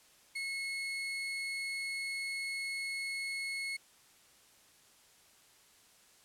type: tone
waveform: 35% pulse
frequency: 2181 Hz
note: C#7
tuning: 29 cents flat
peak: -34 dBFS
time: 0.35-3.77 s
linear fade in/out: 10 ms
effects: white hiss -63 dBFS RMS until 6.24 s + low-pass 11000 Hz 12 dB/octave